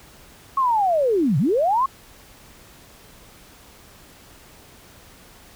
sine linear two-way sweep, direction down then up, 1108.7 to 121.3 to 1108.7 Hz, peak -16 dBFS, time 0.57-1.86 s, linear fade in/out 5 ms, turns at 1.38 s, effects pink hiss -48 dBFS RMS until 5.55 s

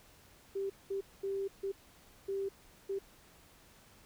sine tone bursts at uneven times, 392 Hz, G4, in tune, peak -33 dBFS, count 6, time 0.55-0.7 / 0.9-1.01 / 1.23-1.48 / 1.63-1.72 / 2.28-2.49 / 2.89-2.99 s, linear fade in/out 10 ms, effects pink hiss -61 dBFS RMS until 4.05 s

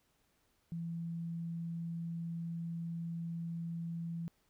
sine tone, 167.6 Hz, E3, 29 cents sharp, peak -37 dBFS, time 0.72-4.28 s, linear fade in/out 0 ms, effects pink hiss -75 dBFS RMS until 4.49 s

